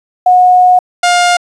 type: tone pair in turn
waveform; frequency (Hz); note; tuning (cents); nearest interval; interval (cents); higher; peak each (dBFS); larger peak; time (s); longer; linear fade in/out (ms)
sine / sawtooth; 728 / 707.3; F#5 / F5; -28 / +22; unison; 50; first; -3; neither; 0.26-0.79 / 1.03-1.37; first; 5
effects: resampled to 22050 Hz + 7-bit